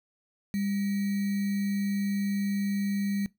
sine tone with sample-and-hold, 200 Hz, G3, 35 cents sharp, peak -26 dBFS, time 0.54-3.26 s, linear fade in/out 0 ms, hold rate 2100 Hz, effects noise-tail reverb RT60 0.2 s tail -22 dB re dry

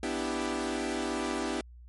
sawtooth chord, E minor seventh, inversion second, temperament equal, 246.9 / 293.7 / 329.6 / 392 Hz, B3 / D4 / E4 / G4, 0 / 0 / 0 / 0 cents, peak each -32 dBFS, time 0.03-1.61 s, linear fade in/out 2 ms, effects added 60 Hz sine -47 dBFS peak until 1.88 s + MP3 48 kbps

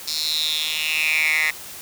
10% pulse tone with high-pass filter sweep, 155.56 Hz, D#3, in tune, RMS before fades -22 dBFS, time 0.07-1.51 s, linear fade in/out 10 ms, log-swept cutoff 4700 to 1900 Hz, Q 6.6, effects white hiss -37 dBFS RMS until 1.81 s

